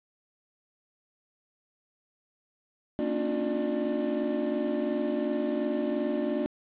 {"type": "tone cluster", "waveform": "triangle", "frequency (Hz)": [230.2, 276.6, 299.4, 356.2, 596], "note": ["A#3", "C#4", "D4", "F4", "D5"], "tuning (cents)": [-22, -4, 33, 34, 25], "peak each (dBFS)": -31, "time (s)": [2.99, 6.46], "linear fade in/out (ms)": 0, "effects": ["resampled to 8000 Hz", "8-bit"]}